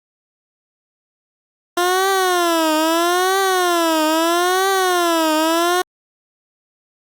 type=tone with vibrato; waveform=15% pulse; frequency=347.1 Hz; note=F4; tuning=11 cents flat; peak=-8 dBFS; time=1.77-5.82 s; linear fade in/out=5 ms; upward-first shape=triangle; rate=0.77 Hz; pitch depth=210 cents each way; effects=Opus 48 kbps